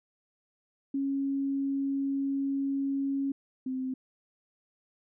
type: tone pair in turn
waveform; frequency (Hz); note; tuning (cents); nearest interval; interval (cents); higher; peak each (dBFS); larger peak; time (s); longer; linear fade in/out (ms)
sine; 275.1 / 259.7; C#4 / C4; -13 / -13; minor second; 100; first; -27 / -30; first; 0.94-3.32 / 3.66-3.94; first; 5
effects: none